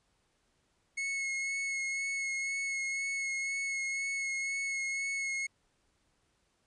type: tone with vibrato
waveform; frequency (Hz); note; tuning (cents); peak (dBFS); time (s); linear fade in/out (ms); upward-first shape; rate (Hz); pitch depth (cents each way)
45% pulse; 2183; C#7; -27; -32; 0.97-5.47; 10; sine; 2; 17
effects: pink hiss -74 dBFS RMS until 6.66 s + resampled to 22050 Hz